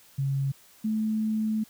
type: tone pair in turn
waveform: sine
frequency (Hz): 137.1 / 217.6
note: C#3 / A3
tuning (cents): -19 / -19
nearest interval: minor sixth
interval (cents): 800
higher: second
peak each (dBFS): -24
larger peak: neither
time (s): 0.18-0.52 / 0.84-1.64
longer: second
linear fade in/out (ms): 10
effects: white hiss -56 dBFS RMS until 1.69 s